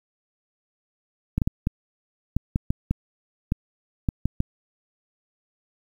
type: clicks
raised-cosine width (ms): 5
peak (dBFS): -9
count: 12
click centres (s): 1.38 / 1.418 / 1.475 / 1.671 / 2.366 / 2.559 / 2.705 / 2.91 / 3.521 / 4.088 / 4.256 / 4.404
effects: 8-bit